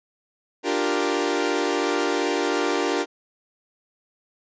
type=chord; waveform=sawtooth; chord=G minor seventh; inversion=second; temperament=equal; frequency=293.7 / 349.2 / 392 / 466.2 Hz; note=D4 / F4 / G4 / Bb4; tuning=0 / 0 / 0 / 0 cents; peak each=-23 dBFS; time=0.63-3.06 s; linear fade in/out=50 ms; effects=resampled to 16000 Hz